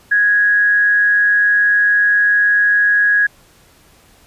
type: tone with amplitude modulation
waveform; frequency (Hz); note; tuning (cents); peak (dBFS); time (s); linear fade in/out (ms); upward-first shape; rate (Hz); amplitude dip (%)
sine; 1661.2; G#6; 0; -8; 0.11-3.27; 10; sine; 193; 35
effects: pink hiss -49 dBFS RMS until 4.26 s + resampled to 32000 Hz